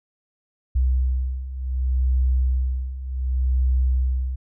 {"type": "beating tone pair", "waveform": "sine", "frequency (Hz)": [63.5, 64.17], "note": ["B1", "C2"], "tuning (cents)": [49, -33], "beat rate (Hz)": 0.67, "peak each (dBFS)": [-24, -20], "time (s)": [0.75, 4.36], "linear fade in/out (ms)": 10, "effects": []}